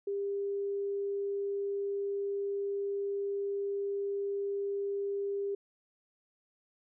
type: tone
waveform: sine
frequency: 400 Hz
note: G4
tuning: 35 cents sharp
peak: -31 dBFS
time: 0.07-5.55 s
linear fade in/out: 5 ms
effects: none